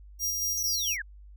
sawtooth tone with tremolo, 5700 Hz, F8, 34 cents sharp, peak -24 dBFS, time 0.19-0.97 s, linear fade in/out 50 ms, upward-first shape square, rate 4.4 Hz, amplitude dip 25%
sine linear sweep, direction down, 6380 to 1544 Hz, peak -31 dBFS, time 0.57-1.02 s, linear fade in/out 5 ms
effects added 50 Hz sine -46 dBFS peak until 1.36 s

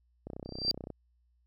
click train, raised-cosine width 2 ms, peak -27 dBFS, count 21, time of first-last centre 0.27-0.903 s, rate 31.6 Hz
sine tone with exponential growth, 4703 Hz, D8, 2 cents sharp, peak -22 dBFS, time 0.45-0.71 s, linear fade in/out 0 ms, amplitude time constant 56 ms
effects added 60 Hz sine -67 dBFS peak until 1.46 s

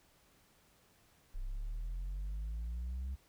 sine linear sweep, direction up, 30.32 to 67.4 Hz, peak -34 dBFS, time 1.34-3.16 s, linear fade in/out 20 ms, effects tanh soft clip ceiling -36 dBFS + pink hiss -68 dBFS RMS until 3.28 s

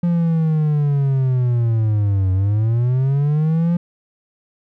triangle linear two-way sweep, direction down then up, 174.61 to 92.5 to 174.61 Hz, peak -12 dBFS, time 0.03-3.77 s, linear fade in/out 5 ms, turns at 2.32 s, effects none

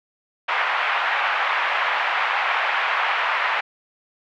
pink band-pass noise, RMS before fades -22 dBFS, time 0.48-3.61 s, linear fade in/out 10 ms, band 810 to 2600 Hz, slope 24 dB/octave, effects none

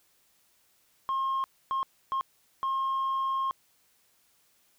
sine tone bursts at uneven times, 1071 Hz, C6, 40 cents sharp, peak -24 dBFS, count 4, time 1.09-1.44 / 1.71-1.83 / 2.12-2.21 / 2.63-3.51 s, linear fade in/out 0 ms, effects tanh soft clip ceiling -25 dBFS + white hiss -67 dBFS RMS until 4.78 s

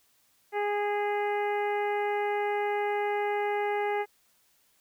harmonic tone, 412.2 Hz, G#4, 13 cents flat, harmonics 1 / 2 / 3 / 4 / 5 / 6 / 7, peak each -29 / -30 / -43 / -40 / -37 / -47 / -52 dBFS, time 0.52-4.06 s, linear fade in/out 50 ms, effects white hiss -67 dBFS RMS until 4.8 s

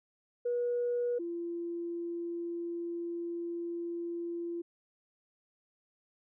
sine tone pair in turn, 483.4 / 341.8 Hz, B4 / F4, -37 / -37 cents, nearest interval tritone, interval 600 cents, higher first, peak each -28 / -34 dBFS, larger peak first, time 0.45-1.19 / 1.19-4.62 s, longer second, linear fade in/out 10 ms, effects tanh soft clip ceiling -24 dBFS

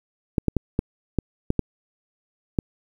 clicks, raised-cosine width 3 ms, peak -7 dBFS, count 8, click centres 0.382 / 0.483 / 0.567 / 0.791 / 1.187 / 1.504 / 1.593 / 2.588 s, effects 8-bit

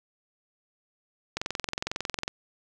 click train, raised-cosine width 0.2 ms, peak -12 dBFS, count 21, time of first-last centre 1.37-2.279 s, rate 22 Hz, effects none

